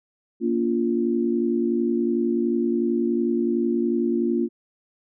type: tone cluster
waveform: sine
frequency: 234.5 / 285.3 / 348.1 Hz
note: A#3 / C#4 / F4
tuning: +11 / +50 / -6 cents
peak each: -23 / -27 / -23 dBFS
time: 0.4-4.49 s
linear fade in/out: 50 ms
effects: none